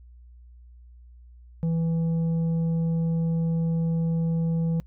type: tone with tanh clipping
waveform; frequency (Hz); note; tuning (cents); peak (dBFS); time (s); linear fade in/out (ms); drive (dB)
triangle; 164.8; E3; 0; -23; 1.63-4.8; 0; 10
effects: noise-tail reverb RT60 0.1 s tail -25 dB re dry + added 60 Hz sine -46 dBFS peak until 4.86 s